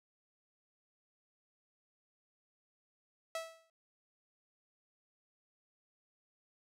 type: tone with exponential decay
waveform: sawtooth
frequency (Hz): 653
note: E5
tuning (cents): -17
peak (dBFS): -31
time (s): 3.35-3.7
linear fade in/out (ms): 2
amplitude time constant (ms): 74
effects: low-pass 11000 Hz 12 dB/octave